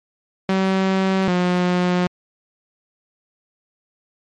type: tone pair in turn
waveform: sawtooth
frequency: 190.7 / 179.29 Hz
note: G3 / F3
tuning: -47 / +46 cents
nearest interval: minor second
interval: 107 cents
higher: first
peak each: -12 dBFS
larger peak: neither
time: 0.49-1.28 / 1.28-2.07 s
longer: neither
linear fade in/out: 2 ms
effects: low-pass 4000 Hz 12 dB/octave + MP3 64 kbps